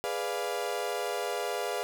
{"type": "chord", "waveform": "35% pulse", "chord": "G# diminished seventh", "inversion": "none", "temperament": "equal", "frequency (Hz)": [415.3, 493.9, 587.3, 698.5], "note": ["G#4", "B4", "D5", "F5"], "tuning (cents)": [0, 0, 0, 0], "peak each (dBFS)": [-34, -34, -36, -34], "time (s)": [0.04, 1.83], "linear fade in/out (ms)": 0, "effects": []}